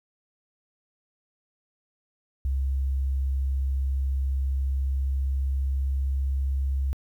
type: tone with pitch glide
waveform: sine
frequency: 67.2 to 67.71 Hz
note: C2 to C#2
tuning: +47 to -40 cents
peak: -22 dBFS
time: 2.45-6.93 s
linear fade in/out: 0 ms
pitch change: +13 cents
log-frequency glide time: 4.27-6.37 s
effects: tanh soft clip ceiling -18 dBFS + 10-bit